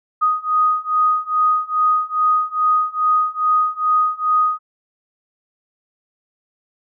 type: beating tone pair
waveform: sine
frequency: 1244.5 / 1246.9 Hz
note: D#6 / D#6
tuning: 0 / +3 cents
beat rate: 2.4 Hz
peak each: -18 / -17 dBFS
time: 0.21-4.59 s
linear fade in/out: 20 ms
effects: none